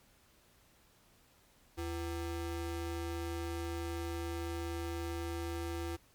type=ring-modulated tone; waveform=square; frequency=209.7 Hz; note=G#3; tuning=17 cents sharp; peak=-34 dBFS; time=1.77-5.97 s; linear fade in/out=20 ms; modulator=130 Hz; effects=pink hiss -66 dBFS RMS until 6.14 s + MP3 96 kbps